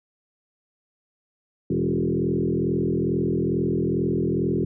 sine tone with frequency modulation, 267.8 Hz, C4, 40 cents sharp, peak -20 dBFS, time 1.7-4.65 s, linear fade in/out 5 ms, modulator 42.3 Hz, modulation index 3.4, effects none

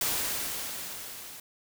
white noise with level ramp, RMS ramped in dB -28 to -45 dBFS, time 0.01-1.4 s, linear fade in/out 2 ms, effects none

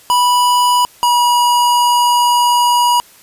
square tone pair in turn, 982 / 966.8 Hz, B5 / B5, -10 / -37 cents, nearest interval unison, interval 27 cents, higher first, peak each -10 dBFS, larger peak neither, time 0.1-0.85 / 1.03-3 s, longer second, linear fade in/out 0 ms, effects white hiss -44 dBFS RMS until 3.22 s + resampled to 32000 Hz

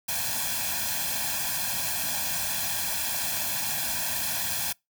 white noise with comb filter, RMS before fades -29 dBFS, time 0.08-4.73 s, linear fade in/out 10 ms, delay 1.2 ms, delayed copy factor +0.95, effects noise-tail reverb RT60 0.2 s tail -26 dB re dry + high-pass 60 Hz 12 dB/octave

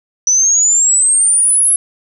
sine exponential sweep, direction up, 5920 to 11020 Hz, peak -8 dBFS, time 0.27-1.76 s, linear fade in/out 2 ms, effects none

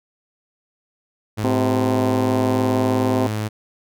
sawtooth tone, 107 Hz, A2, 48 cents flat, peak -18 dBFS, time 1.37-3.49 s, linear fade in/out 20 ms
harmonic tone, 128.9 Hz, C3, 26 cents flat, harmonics 2 / 3 / 4 / 5 / 6 / 7 / 8, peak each -20 / -24 / -26 / -28 / -30 / -31 / -32 dBFS, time 1.44-3.27 s, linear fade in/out 0 ms
effects none

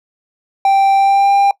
triangle tone with pitch glide, 784 to 797.2 Hz, G5 to G5, 0 to +29 cents, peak -6 dBFS, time 0.65-1.51 s, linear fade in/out 2 ms, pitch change +29 cents, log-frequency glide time 0.96-1.32 s, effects noise-tail reverb RT60 0.1 s tail -20 dB re dry

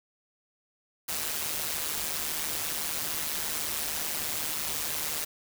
white noise with amplitude modulation, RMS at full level -29 dBFS, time 1.08-5.25 s, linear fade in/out 10 ms, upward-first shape sine, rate 153 Hz, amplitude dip 70%, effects none

